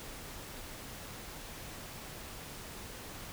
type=silence; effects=pink hiss -46 dBFS RMS until 3.32 s